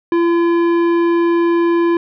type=tone with tanh clipping; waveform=sine; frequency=340 Hz; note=F4; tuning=46 cents flat; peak=-13 dBFS; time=0.12-1.97 s; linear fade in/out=2 ms; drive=13 dB; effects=none